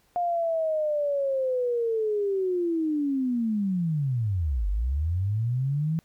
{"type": "linear two-way sweep", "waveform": "sine", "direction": "down then up", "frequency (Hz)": [710, 46, 164.8], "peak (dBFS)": -23, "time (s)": [0.16, 5.99], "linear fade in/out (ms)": 0, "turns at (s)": 4.68, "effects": ["pink hiss -65 dBFS RMS until 6.04 s"]}